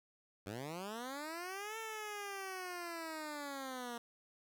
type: linear two-way sweep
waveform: 10% pulse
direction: up then down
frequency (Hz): 92 to 450 to 233.2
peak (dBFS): -34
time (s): 0.46-3.98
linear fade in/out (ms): 5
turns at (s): 1.78
effects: none